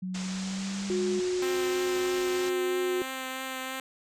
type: tone with pitch glide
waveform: sine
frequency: 185 to 201.7 Hz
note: F#3 to G3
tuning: 0 to +50 cents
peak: -31 dBFS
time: 0.02-1.2 s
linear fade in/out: 10 ms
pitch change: +150 cents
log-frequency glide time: 0.16-1.08 s
type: low-pass noise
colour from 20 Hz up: white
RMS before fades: -41 dBFS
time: 0.14-2.5 s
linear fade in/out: 10 ms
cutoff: 7700 Hz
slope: 48 dB/octave
type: tone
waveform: sine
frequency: 364.2 Hz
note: F#4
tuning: 27 cents flat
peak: -26 dBFS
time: 0.9-3.02 s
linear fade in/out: 0 ms
type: tone with vibrato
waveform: 5% pulse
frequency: 261.6 Hz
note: C4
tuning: in tune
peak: -22 dBFS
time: 1.42-3.8 s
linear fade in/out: 2 ms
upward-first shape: triangle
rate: 3.1 Hz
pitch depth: 14 cents each way
effects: none